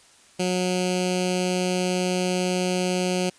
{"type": "tone with notch filter", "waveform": "10% pulse", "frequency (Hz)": 182, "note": "F#3", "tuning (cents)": -28, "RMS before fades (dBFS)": -24, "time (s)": [0.39, 3.3], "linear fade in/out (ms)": 10, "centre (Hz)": 1100, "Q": 0.71, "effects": ["white hiss -54 dBFS RMS until 3.38 s", "resampled to 22050 Hz"]}